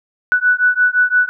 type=beating tone pair; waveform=sine; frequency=1480 / 1485.8 Hz; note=F#6 / F#6; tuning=0 / +7 cents; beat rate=5.8 Hz; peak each=-14 dBFS; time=0.32-1.29 s; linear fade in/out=0 ms; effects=none